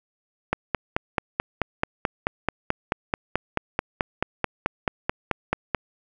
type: click train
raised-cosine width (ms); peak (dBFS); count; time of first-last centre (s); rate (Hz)
0.5; -6; 25; 0.53-5.747; 4.6
effects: none